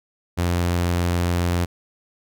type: tone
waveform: sawtooth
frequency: 87.31 Hz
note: F2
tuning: in tune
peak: -15 dBFS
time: 0.37-1.66 s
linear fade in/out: 20 ms
effects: none